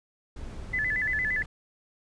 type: noise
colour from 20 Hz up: brown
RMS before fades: -39 dBFS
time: 0.36-1.46 s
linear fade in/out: 5 ms
type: tone with vibrato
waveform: sine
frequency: 1864.7 Hz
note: A#6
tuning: in tune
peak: -25 dBFS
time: 0.73-1.43 s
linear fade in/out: 10 ms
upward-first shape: square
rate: 8.7 Hz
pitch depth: 130 cents each way
effects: resampled to 22050 Hz